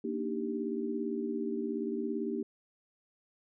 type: chord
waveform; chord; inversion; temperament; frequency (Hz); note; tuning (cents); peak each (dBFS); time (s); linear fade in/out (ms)
sine; Eb major seventh; second; equal; 233.1 / 293.7 / 311.1 / 392; Bb3 / D4 / Eb4 / G4; 0 / 0 / 0 / 0; -36 / -39 / -39 / -36; 0.04-2.43; 5
effects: none